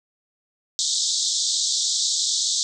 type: band-pass noise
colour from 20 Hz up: pink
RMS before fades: -23 dBFS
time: 0.79-2.63 s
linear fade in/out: 0 ms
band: 3500 to 8000 Hz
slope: 96 dB/octave
effects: none